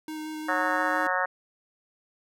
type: tone with vibrato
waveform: square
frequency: 310.1 Hz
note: D#4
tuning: 6 cents flat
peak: -34 dBFS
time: 0.08-1.07 s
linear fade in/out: 2 ms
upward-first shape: square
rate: 5.7 Hz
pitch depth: 8 cents each way
type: harmonic tone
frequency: 183.2 Hz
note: F#3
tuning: 17 cents flat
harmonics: 3 / 4 / 5 / 6 / 7 / 8 / 9 / 10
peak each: -32 / -32 / -32 / -32 / -32 / -32 / -32 / -32 dBFS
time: 0.48-1.26 s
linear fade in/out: 10 ms
effects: none